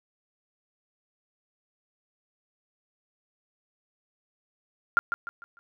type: tone with echo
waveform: sine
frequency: 1396.9 Hz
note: F6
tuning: in tune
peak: -15 dBFS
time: 4.97-4.99 s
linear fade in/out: 0 ms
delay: 150 ms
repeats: 4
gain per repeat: -9 dB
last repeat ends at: 5.59 s
effects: none